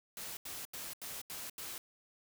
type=noise bursts; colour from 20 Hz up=white; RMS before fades=-44 dBFS; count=6; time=0.17-1.78 s; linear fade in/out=2 ms; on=200 ms; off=82 ms; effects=none